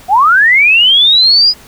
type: linear sweep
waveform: sine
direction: up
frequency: 698.5 to 5010 Hz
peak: -4 dBFS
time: 0.08-1.54 s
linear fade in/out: 50 ms
effects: pink hiss -38 dBFS RMS until 1.67 s